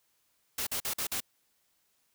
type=noise bursts; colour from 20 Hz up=white; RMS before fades=-33 dBFS; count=5; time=0.58-1.204 s; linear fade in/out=5 ms; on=88 ms; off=46 ms; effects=white hiss -73 dBFS RMS until 2.14 s